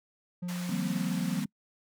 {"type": "tone with pitch glide", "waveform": "triangle", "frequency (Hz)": [177.8, 176.57], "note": ["F3", "F3"], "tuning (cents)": [31, 19], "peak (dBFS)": -30, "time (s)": [0.42, 1.4], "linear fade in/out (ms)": 10, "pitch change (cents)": -12, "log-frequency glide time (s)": [0.98, 1.04]}
{"type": "band-pass noise", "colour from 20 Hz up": "pink", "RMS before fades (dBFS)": -44, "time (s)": [0.48, 1.45], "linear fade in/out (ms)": 10, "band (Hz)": [910, 13000], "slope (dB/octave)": 12}
{"type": "chord", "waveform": "sine", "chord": "C minor seventh", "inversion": "first", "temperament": "equal", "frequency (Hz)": [155.56, 196, 233.1, 261.6], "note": ["Eb3", "G3", "Bb3", "C4"], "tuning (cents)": [0, 0, 0, 0], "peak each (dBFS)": [-38, -34, -35, -37], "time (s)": [0.69, 1.46], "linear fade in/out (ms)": 5}
{"effects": ["noise-tail reverb RT60 0.1 s tail -26 dB re dry"]}